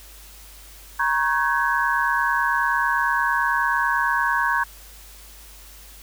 sine tone cluster, 945 / 1094 / 1526 / 1666 Hz, A#5 / C#6 / G6 / G#6, +23 / -23 / -47 / +5 cents, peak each -24 dBFS, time 0.99-4.64 s, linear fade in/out 10 ms, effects added 50 Hz sine -45 dBFS peak until 6.02 s + white hiss -46 dBFS RMS until 6.02 s

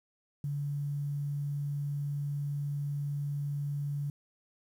sine tone with quantisation, 143.7 Hz, D3, 37 cents flat, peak -31 dBFS, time 0.44-4.1 s, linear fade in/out 2 ms, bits 10, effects none

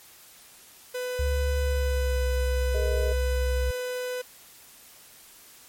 45% pulse tone, 500 Hz, B4, 21 cents sharp, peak -29 dBFS, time 0.94-4.22 s, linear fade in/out 10 ms
sine tone with pitch glide, 70 to 64.19 Hz, C#2 to C2, +18 to -32 cents, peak -23 dBFS, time 1.19-3.71 s, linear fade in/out 5 ms, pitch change -150 cents, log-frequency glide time 1.62-2.25 s
sine chord, Ab suspended second, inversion none, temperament equal, 415.3 / 466.2 / 622.3 Hz, Ab4 / Bb4 / Eb5, 0 / 0 / 0 cents, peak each -33 dBFS, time 2.74-3.13 s, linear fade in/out 10 ms
effects white hiss -51 dBFS RMS until 5.68 s + MP3 64 kbps

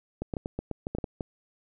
clicks, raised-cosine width 2 ms, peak -18 dBFS, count 11, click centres 0.22 / 0.338 / 0.368 / 0.459 / 0.59 / 0.713 / 0.869 / 0.95 / 0.985 / 1.042 / 1.208 s, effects none

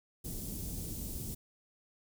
pink band-stop noise, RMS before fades -40 dBFS, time 0.24-1.35 s, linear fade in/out 10 ms, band 260 to 8300 Hz, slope 12 dB/octave, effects none

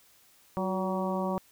harmonic tone with a mistuned harmonic, 188.9 Hz, F#3, 36 cents sharp, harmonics 1 / 2 / 3 / 4 / 5 / 6, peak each -31 / -36 / -34 / -38 / -36 / -39 dBFS, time 0.57-1.38 s, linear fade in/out 0 ms, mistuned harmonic 2, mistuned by -56 cents, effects white hiss -61 dBFS RMS until 1.51 s

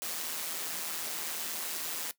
white noise with amplitude modulation, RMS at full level -34 dBFS, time 0.02-2.11 s, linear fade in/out 0 ms, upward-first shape sine, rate 162 Hz, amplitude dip 55%, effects noise-tail reverb RT60 0.1 s tail -17 dB re dry + high-pass 200 Hz 12 dB/octave

